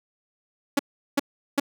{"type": "tone bursts", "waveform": "sawtooth", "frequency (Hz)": 282, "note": "C#4", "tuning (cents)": 30, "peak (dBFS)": -14, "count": 3, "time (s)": [0.77, 1.599], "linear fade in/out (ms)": 5, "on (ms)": 23, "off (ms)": 380, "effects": []}